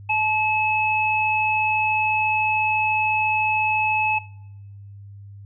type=tone pair together; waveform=sine; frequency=863 / 2586 Hz; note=A5 / E7; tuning=-34 / -34 cents; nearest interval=octave + perfect fifth; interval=1900 cents; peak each=-22 / -20 dBFS; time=0.09-4.19 s; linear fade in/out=10 ms; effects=noise-tail reverb RT60 0.9 s tail -22 dB re dry + added 100 Hz sine -38 dBFS peak until 5.45 s